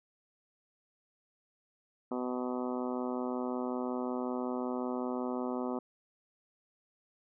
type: harmonic tone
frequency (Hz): 125.4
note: B2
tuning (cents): +27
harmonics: 2 / 3 / 4 / 5 / 6 / 7 / 8 / 9 / 10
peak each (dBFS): -35 / -39 / -41 / -43 / -45 / -46 / -47 / -48 / -49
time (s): 2.11-5.79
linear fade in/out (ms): 5
effects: none